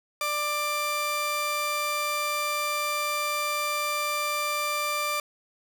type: tone pair together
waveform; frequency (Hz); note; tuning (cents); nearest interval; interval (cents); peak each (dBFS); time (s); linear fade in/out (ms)
sawtooth; 592 / 1184; D5 / D6; +14 / +14; octave; 1200; -29 / -22; 0.21-5.2; 2
effects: none